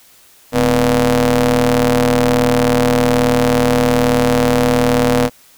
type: ring-modulated tone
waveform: sawtooth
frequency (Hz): 116.54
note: A#2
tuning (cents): 0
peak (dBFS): -4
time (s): 0.52-5.3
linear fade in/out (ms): 50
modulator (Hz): 369
effects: white hiss -47 dBFS RMS until 5.57 s